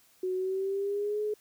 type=tone with pitch glide; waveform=sine; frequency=370 to 422.6 Hz; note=F#4 to G#4; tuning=0 to +30 cents; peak=-28 dBFS; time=0.23-1.34 s; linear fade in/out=5 ms; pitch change=+230 cents; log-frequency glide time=0.35-1.21 s; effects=white hiss -63 dBFS RMS until 1.4 s